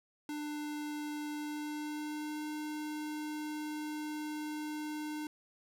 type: tone with pitch glide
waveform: square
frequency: 298.1 to 303.1 Hz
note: D4 to D#4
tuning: +26 to -45 cents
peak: -38 dBFS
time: 0.29-5.27 s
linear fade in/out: 2 ms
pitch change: +29 cents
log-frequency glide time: 1.36-2.47 s
effects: none